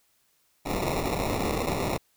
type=noise with sample-and-hold; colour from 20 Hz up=blue; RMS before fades=-28 dBFS; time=0.65-1.98 s; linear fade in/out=20 ms; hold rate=1575 Hz; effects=white hiss -68 dBFS RMS until 2.16 s